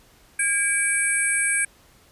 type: tone cluster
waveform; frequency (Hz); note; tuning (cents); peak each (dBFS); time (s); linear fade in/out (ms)
sine; 1624 / 2313 / 8420 / 10740; G#6 / D7 / C9 / E9; -39 / -27 / +10 / +31; -25; 0.39-1.65; 5
effects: pink hiss -55 dBFS RMS until 2.11 s + resampled to 32000 Hz